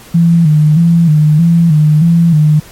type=tone with vibrato; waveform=sine; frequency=160 Hz; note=D#3; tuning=49 cents sharp; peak=-4 dBFS; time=0.14-2.6 s; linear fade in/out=10 ms; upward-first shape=square; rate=1.6 Hz; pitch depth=88 cents each way; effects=pink hiss -36 dBFS RMS until 2.71 s + MP3 64 kbps